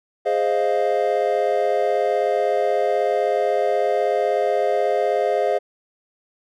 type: chord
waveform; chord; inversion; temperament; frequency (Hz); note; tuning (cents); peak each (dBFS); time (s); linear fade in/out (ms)
triangle; F minor seventh; first; equal; 415.3 / 523.3 / 622.3 / 698.5; Ab4 / C5 / Eb5 / F5; 0 / 0 / 0 / 0; -21; 0.25-5.59; 20
effects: none